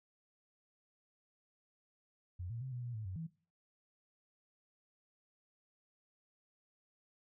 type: tone with pitch steps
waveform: sine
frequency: 89.1 / 116.1 / 131.3 / 122.7 / 120.7 / 108.9 / 93.5 / 162.9 Hz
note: F2 / A#2 / C3 / B2 / B2 / A2 / F#2 / E3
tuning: +35 / -7 / +6 / -11 / -39 / -17 / +19 / -20 cents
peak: -40 dBFS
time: 2.39-3.27 s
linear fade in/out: 10 ms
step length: 110 ms
effects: noise-tail reverb RT60 0.4 s tail -18 dB re dry